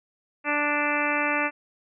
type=harmonic tone; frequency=293.7 Hz; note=D4; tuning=in tune; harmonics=1 / 2 / 3 / 4 / 5 / 6 / 7 / 8 / 9; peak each=-31 / -31 / -31 / -31 / -31 / -31 / -31 / -31 / -31 dBFS; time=0.44-1.51 s; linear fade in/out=50 ms; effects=none